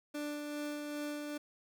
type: tone with tremolo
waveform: 30% pulse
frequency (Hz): 294.8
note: D4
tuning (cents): +7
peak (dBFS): -34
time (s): 0.14-1.38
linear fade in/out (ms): 10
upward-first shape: sine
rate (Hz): 2.5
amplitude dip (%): 30
effects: none